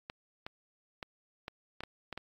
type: clicks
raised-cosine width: 0.3 ms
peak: -24 dBFS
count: 8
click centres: 0.099 / 0.465 / 1.028 / 1.481 / 1.806 / 1.836 / 2.127 / 2.176 s
effects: AAC 48 kbps